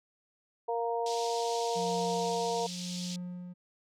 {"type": "harmonic tone", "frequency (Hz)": 233.1, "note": "A#3", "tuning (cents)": 0, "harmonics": [2, 3, 4], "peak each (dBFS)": [-32, -34, -35], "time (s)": [0.68, 2.67], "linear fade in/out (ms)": 10}
{"type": "band-pass noise", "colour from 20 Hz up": "white", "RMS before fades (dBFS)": -42, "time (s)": [1.06, 3.16], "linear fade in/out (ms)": 2, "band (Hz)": [3200, 6200], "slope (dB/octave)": 24}
{"type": "tone with tremolo", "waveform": "triangle", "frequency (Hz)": 178.6, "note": "F3", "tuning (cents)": 39, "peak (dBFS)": -33, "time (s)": [1.75, 3.54], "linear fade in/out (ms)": 20, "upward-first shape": "sine", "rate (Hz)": 0.95, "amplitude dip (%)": 55}
{"effects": []}